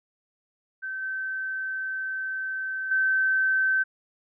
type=tone with level steps; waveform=sine; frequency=1542 Hz; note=G6; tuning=29 cents flat; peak=-30 / -28 / -20 dBFS; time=0.82-3.84 s; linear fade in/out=20 ms; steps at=1.02 / 2.91 s; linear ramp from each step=5 ms; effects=none